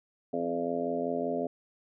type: harmonic tone with a mistuned harmonic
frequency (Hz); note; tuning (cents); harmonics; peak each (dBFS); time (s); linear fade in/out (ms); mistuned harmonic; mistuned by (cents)
85.3; F2; -40; 2 / 3 / 4 / 5 / 6 / 7 / 8; -44 / -34 / -42 / -34 / -39 / -35 / -36; 0.33-1.47; 5; 3; +17
effects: none